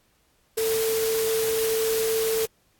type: tone in noise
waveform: sine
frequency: 446.3 Hz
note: A4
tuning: 25 cents sharp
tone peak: -22 dBFS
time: 0.57-2.46 s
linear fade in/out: 10 ms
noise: white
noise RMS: -30 dBFS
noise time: 0.57-2.46 s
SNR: +5 dB
effects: pink hiss -65 dBFS RMS until 2.79 s + AAC 64 kbps